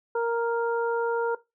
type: harmonic tone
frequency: 466.2 Hz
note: A#4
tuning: in tune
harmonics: 1 / 2 / 3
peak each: -24 / -30 / -34 dBFS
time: 0.15-1.35 s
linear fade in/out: 5 ms
effects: noise-tail reverb RT60 0.2 s tail -17 dB re dry